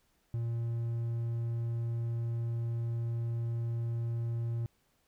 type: tone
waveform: triangle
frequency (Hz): 116.54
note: A#2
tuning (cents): 0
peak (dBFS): -29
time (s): 0.34-4.66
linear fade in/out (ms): 0
effects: pink hiss -73 dBFS RMS until 5.07 s